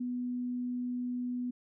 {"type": "tone", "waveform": "sine", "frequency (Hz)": 246.9, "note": "B3", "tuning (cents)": 0, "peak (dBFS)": -32, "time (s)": [0, 1.51], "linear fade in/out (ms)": 10, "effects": []}